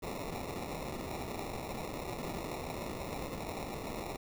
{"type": "noise with sample-and-hold", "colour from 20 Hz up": "white", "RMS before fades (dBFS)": -40, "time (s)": [0.02, 4.17], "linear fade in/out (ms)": 10, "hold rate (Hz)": 1575, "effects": []}